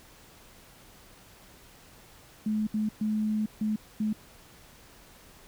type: tone bursts at uneven times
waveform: sine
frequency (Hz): 214.5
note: A3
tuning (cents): -44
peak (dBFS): -25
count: 5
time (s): 2.46-2.67 / 2.74-2.89 / 3.01-3.46 / 3.61-3.76 / 4-4.13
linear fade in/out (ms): 5
effects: pink hiss -54 dBFS RMS until 5.47 s